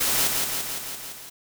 white noise with echo, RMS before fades -23 dBFS, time 0-0.28 s, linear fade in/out 10 ms, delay 170 ms, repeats 6, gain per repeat -3 dB, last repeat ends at 1.3 s, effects none

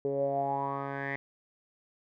10% pulse tone with low-pass filter sweep, 138.59 Hz, C#3, in tune, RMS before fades -32 dBFS, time 0.05-1.16 s, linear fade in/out 0 ms, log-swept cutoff 440 to 2000 Hz, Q 8.1, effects none

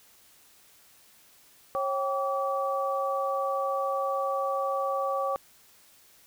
sine tone cluster, 545 / 778 / 1148 Hz, C#5 / G5 / D6, -29 / -13 / -40 cents, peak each -29 / -33 / -30 dBFS, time 1.75-5.36 s, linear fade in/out 0 ms, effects white hiss -58 dBFS RMS until 6.26 s

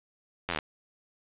slowing click train, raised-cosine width 0.3 ms, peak -13 dBFS, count 9, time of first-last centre 0.49-0.588 s, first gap 11 ms, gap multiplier 1.03, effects resampled to 8000 Hz + 9-bit

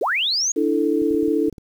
sine linear sweep, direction up, 312.2 to 6780 Hz, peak -18 dBFS, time 0.01-0.52 s, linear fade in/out 5 ms
sine chord, D suspended second, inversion none, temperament equal, 293.7 / 329.6 / 440 Hz, D4 / E4 / A4, 0 / 0 / 0 cents, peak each -21 dBFS, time 0.56-1.5 s, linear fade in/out 10 ms
clicks, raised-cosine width 3 ms, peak -26 dBFS, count 8, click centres 1.019 / 1.11 / 1.146 / 1.23 / 1.281 / 1.484 / 1.527 / 1.582 s
effects 8-bit

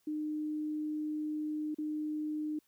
sine tone with dropouts, 304.6 Hz, D#4, 37 cents flat, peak -33 dBFS, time 0.07-2.59 s, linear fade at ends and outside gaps 5 ms, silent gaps 1.746-1.784 s, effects white hiss -73 dBFS RMS until 2.67 s

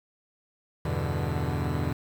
sawtooth chord, E minor seventh, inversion none, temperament equal, 82.41 / 98 / 123.47 / 146.83 Hz, E2 / G2 / B2 / D3, 0 / 0 / 0 / 0 cents, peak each -27 / -30 / -28 / -27 dBFS, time 0.85-1.93 s, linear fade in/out 5 ms, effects low-pass 2000 Hz 12 dB/octave + 8-bit

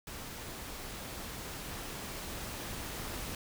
pink noise with level ramp, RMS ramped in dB -44 to -40 dBFS, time 0.07-3.35 s, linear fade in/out 2 ms, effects none

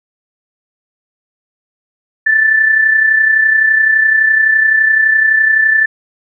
sine tone with amplitude modulation, 1760 Hz, A6, in tune, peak -5 dBFS, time 2.26-5.86 s, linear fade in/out 10 ms, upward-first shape sine, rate 31.8 Hz, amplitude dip 50%, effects none

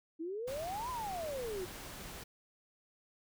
sine exponential two-way sweep, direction up then down, 311.1 to 1039 to 349.3 Hz, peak -37 dBFS, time 0.19-1.66 s, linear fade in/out 20 ms, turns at 0.9 s
pink noise, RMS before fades -47 dBFS, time 0.47-2.24 s, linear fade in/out 10 ms
effects none

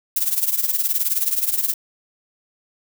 violet noise with tremolo, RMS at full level -17 dBFS, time 0.16-1.74 s, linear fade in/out 5 ms, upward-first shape triangle, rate 19 Hz, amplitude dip 85%, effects none

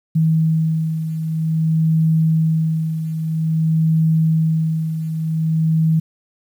sine beating tone pair, 160 / 160.51 Hz, D#3 / E3, +49 / -46 cents, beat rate 0.51 Hz, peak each -15 / -22 dBFS, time 0.15-6 s, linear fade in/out 10 ms, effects 8-bit

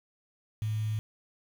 sine tone with quantisation, 108.3 Hz, A2, 27 cents flat, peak -28 dBFS, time 0.62-0.99 s, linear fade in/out 0 ms, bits 8, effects none

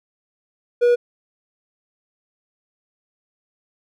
triangle tone, 482.7 Hz, B4, 40 cents flat, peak -10 dBFS, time 0.81-0.96 s, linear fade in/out 20 ms, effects none

